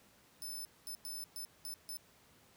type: tone bursts at uneven times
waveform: 10% pulse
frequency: 5274 Hz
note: E8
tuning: in tune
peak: -36 dBFS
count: 6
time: 0.42-0.65 / 0.87-0.95 / 1.05-1.24 / 1.36-1.45 / 1.65-1.74 / 1.89-1.97 s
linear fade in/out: 0 ms
effects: pink hiss -65 dBFS RMS until 2.56 s + high-pass 80 Hz 12 dB/octave